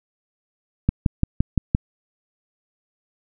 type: click train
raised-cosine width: 5 ms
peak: -4 dBFS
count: 6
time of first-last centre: 0.89-1.749 s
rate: 5.82 Hz
effects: none